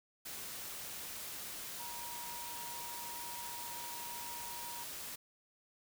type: tone in noise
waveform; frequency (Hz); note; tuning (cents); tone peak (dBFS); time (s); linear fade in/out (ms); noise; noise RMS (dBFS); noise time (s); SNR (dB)
sine; 950; A#5; +33; -47; 1.79-4.84; 10; white; -45; 0.25-5.16; -5
effects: none